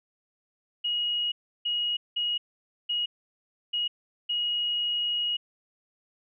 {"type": "tone bursts at uneven times", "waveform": "sine", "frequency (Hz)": 2892, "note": "F#7", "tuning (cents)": -40, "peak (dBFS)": -25, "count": 6, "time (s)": [[0.84, 1.32], [1.65, 1.97], [2.16, 2.38], [2.89, 3.06], [3.73, 3.88], [4.29, 5.37]], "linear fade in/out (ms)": 10, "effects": []}